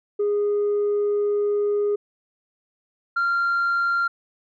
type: tone pair in turn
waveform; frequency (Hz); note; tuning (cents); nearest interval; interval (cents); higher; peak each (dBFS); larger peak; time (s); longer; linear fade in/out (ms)
sine; 411.9 / 1385.5; G#4 / F6; -14 / -14; octave + major sixth; 2100; second; -17; neither; 0.19-1.96 / 3.16-4.08; first; 10
effects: tanh soft clip ceiling -17 dBFS